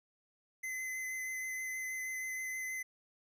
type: tone with vibrato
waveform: square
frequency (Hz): 2042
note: C7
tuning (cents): -43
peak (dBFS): -38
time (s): 0.63-2.83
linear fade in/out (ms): 10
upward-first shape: sine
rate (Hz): 6.3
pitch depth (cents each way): 12
effects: none